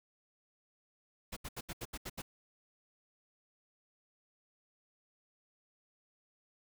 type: noise bursts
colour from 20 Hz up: pink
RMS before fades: -42 dBFS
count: 8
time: 1.32-2.22 s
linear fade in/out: 10 ms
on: 46 ms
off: 76 ms
effects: none